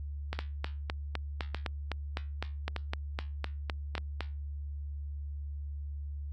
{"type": "two click trains", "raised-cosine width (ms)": 0.3, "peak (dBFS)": [-17, -18], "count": [16, 4], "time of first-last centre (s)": [[0.39, 4.207], [0.33, 3.98]], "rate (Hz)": [3.93, 0.822], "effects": ["added 72 Hz sine -36 dBFS peak until 6.32 s", "Opus 48 kbps"]}